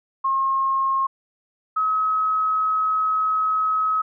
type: tone pair in turn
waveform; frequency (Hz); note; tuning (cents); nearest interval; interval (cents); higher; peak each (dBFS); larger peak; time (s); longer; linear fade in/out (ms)
sine; 1075 / 1278.4; C6 / D#6; +47 / +47; minor third; 300; second; -18; neither; 0.24-1.07 / 1.76-4.02; second; 10
effects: none